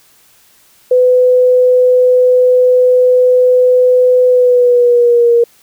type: tone with pitch glide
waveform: sine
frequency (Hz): 502 to 471.1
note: B4 to A#4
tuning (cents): +28 to +18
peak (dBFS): -5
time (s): 0.91-5.44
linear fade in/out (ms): 5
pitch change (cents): -110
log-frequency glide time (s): 4.27-5.33
effects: white hiss -48 dBFS RMS until 5.62 s